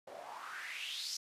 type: noise with band-pass filter sweep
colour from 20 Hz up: white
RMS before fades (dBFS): -44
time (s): 0.07-1.17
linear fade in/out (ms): 5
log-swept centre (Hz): 520 to 5600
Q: 4.6
effects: resampled to 32000 Hz